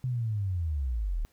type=linear sweep; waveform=sine; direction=down; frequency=130 to 34.84 Hz; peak=-27 dBFS; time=0.04-1.25 s; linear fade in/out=0 ms; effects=pink hiss -67 dBFS RMS until 1.32 s